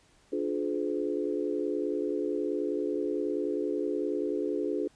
sine chord, D diminished seventh, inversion none, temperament just, 293.7 / 352.4 / 422.9 / 507.5 Hz, D4 / F4 / Ab4 / Cb5, 0 / +16 / +31 / +47 cents, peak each -33 / -33 / -32 / -37 dBFS, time 0.32-4.88 s, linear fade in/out 10 ms, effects pink hiss -63 dBFS RMS until 4.95 s + resampled to 22050 Hz

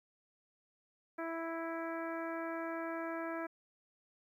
harmonic tone, 329.6 Hz, E4, in tune, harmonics 1 / 2 / 3 / 4 / 5 / 6 / 7, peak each -41 / -42 / -47 / -46 / -47 / -54 / -54 dBFS, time 1.18-3.47 s, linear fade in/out 10 ms, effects 12-bit

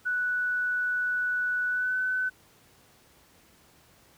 sine tone with pitch glide, 1480 to 1509.4 Hz, F#6 to F#6, 0 to +34 cents, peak -25 dBFS, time 0.05-2.3 s, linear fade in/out 20 ms, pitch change +34 cents, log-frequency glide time 1.68-1.97 s, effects pink hiss -59 dBFS RMS until 4.17 s + high-pass 60 Hz 12 dB/octave

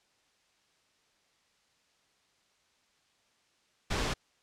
pink noise, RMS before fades -31 dBFS, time 3.9-4.14 s, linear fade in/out 10 ms, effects white hiss -70 dBFS RMS until 4.42 s + low-pass 6000 Hz 12 dB/octave

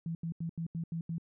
sine tone bursts, 165.7 Hz, E3, 9 cents sharp, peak -33 dBFS, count 7, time 0.06-1.182 s, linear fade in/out 2 ms, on 90 ms, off 82 ms, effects none

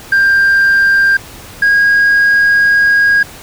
sine tone pair in turn, 1591 / 1636.7 Hz, G6 / G#6, +25 / -26 cents, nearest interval unison, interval 49 cents, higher second, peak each -4 dBFS, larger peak neither, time 0.12-1.17 / 1.62-3.23 s, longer second, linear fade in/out 5 ms, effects tanh soft clip ceiling -5 dBFS + pink hiss -33 dBFS RMS until 3.42 s

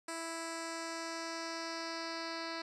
10% pulse tone with low-pass filter sweep, 329.6 Hz, E4, in tune, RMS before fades -41 dBFS, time 0.08-2.62 s, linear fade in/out 5 ms, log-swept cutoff 8500 to 4300 Hz, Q 2.7, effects none

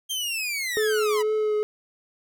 sawtooth linear sweep, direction down, 3200 to 941 Hz, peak -23 dBFS, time 0.09-1.23 s, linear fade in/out 20 ms
triangle tone with vibrato, 427.5 Hz, A4, 50 cents flat, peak -19 dBFS, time 0.77-1.63 s, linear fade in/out 0 ms, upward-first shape triangle, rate 2.2 Hz, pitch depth 22 cents each way
effects none

